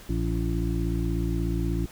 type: harmonic tone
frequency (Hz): 56.5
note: A1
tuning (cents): +47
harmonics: 1 / 2 / 3 / 5 / 6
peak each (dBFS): -27 / -31 / -31 / -33 / -33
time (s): 0.09-1.86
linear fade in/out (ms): 5
effects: pink hiss -48 dBFS RMS until 1.91 s